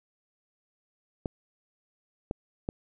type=clicks; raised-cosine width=2 ms; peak=-17 dBFS; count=3; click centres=1.258 / 2.311 / 2.689 s; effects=none